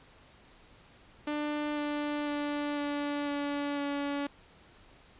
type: tone with pitch steps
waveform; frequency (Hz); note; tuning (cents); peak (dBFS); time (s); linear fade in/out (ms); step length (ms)
sawtooth; 297.2 / 294.6 / 292.1 / 289.6 / 287.1 / 284.6; D4 / D4 / D4 / D4 / D4 / C#4; +21 / +6 / -9 / -24 / -39 / +46; -27; 1.27-4.27; 5; 500
effects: pink hiss -58 dBFS RMS until 5.19 s + resampled to 8000 Hz